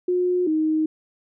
sine tone pair in turn, 360 / 312.7 Hz, F#4 / D#4, -47 / +9 cents, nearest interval major second, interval 244 cents, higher first, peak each -18 dBFS, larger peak neither, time 0.08-0.47 / 0.47-0.86 s, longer neither, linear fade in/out 5 ms, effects none

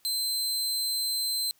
sawtooth tone, 4100 Hz, C8, 36 cents flat, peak -24 dBFS, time 0.05-1.51 s, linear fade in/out 0 ms, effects white hiss -65 dBFS RMS until 1.59 s

